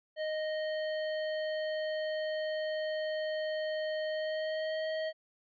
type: tone with pitch glide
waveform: square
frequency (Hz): 621 to 631.9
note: D#5 to D#5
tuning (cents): -3 to +27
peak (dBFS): -33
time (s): 0.16-5.13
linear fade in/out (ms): 50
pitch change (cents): +30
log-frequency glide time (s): 4.08-4.89
effects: resampled to 11025 Hz